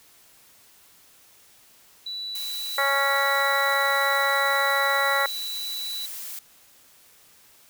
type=tone; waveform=sine; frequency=3951 Hz; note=B7; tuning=in tune; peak=-30 dBFS; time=2.06-6.06 s; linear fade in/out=5 ms
type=noise; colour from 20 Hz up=blue; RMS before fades=-36 dBFS; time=2.35-6.39 s; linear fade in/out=2 ms
type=harmonic tone; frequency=277.2 Hz; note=C#4; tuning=in tune; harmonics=2 / 3 / 4 / 5 / 6 / 7 / 8; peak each=-28 / -29 / -28 / -26 / -34 / -25 / -36 dBFS; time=2.78-5.26 s; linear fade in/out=2 ms
effects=white hiss -55 dBFS RMS until 7.69 s